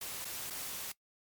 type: noise with dropouts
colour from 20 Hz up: white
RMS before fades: -41 dBFS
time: 0.01-0.92 s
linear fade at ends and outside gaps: 5 ms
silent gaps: 0.247-0.251 / 0.5-0.505 s
effects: noise-tail reverb RT60 0.1 s tail -21 dB re dry + MP3 96 kbps